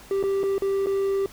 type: tone with dropouts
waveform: triangle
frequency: 392 Hz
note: G4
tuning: in tune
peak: -19 dBFS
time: 0.11-1.26 s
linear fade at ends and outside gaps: 1 ms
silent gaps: 0.228-0.237 / 0.432-0.437 / 0.581-0.621 / 0.861-0.869 s
effects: pink hiss -47 dBFS RMS until 1.32 s